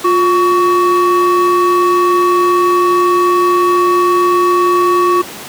triangle ring-modulated tone, 740 Hz, F#5, in tune, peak -3 dBFS, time 0.04-5.22 s, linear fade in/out 10 ms, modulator 386 Hz, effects pink hiss -28 dBFS RMS until 5.48 s + high-pass 200 Hz 12 dB/octave

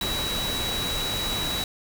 sine tone in noise, 3900 Hz, B7, 23 cents flat, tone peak -28 dBFS, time 0.01-1.64 s, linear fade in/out 2 ms, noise pink, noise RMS -30 dBFS, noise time 0.01-1.64 s, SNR -1 dB, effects none

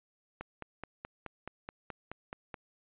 click train, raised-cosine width 0.5 ms, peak -25 dBFS, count 11, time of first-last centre 0.41-2.542 s, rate 4.69 Hz, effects resampled to 8000 Hz

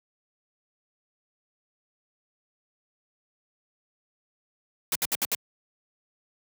white noise bursts, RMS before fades -26 dBFS, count 5, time 4.92-5.35 s, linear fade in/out 2 ms, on 34 ms, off 65 ms, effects high-pass 100 Hz 12 dB/octave

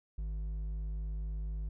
sine tone with hard clipping, 52 Hz, G#1, 3 cents sharp, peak -36 dBFS, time 0.18-1.69 s, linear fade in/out 5 ms, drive 5 dB, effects none

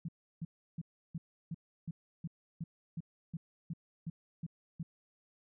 sine tone bursts, 164.81 Hz, E3, in tune, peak -36 dBFS, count 14, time 0.05-4.83 s, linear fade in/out 5 ms, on 35 ms, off 330 ms, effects none

